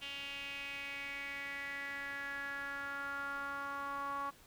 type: tone with band-pass filter sweep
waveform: sawtooth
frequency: 280 Hz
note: C#4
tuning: 18 cents sharp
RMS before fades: -42 dBFS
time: 0.01-4.31 s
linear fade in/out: 20 ms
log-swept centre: 2900 to 1100 Hz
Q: 5.7
effects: pink hiss -61 dBFS RMS until 4.46 s